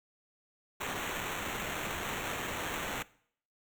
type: noise with sample-and-hold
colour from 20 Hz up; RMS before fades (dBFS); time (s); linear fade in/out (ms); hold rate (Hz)
blue; -37; 0.8-3.03; 10; 4900
effects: noise-tail reverb RT60 0.6 s tail -21 dB re dry